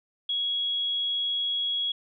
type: tone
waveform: sine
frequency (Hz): 3327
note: G#7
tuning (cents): +2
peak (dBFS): -25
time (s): 0.29-1.92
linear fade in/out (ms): 5
effects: none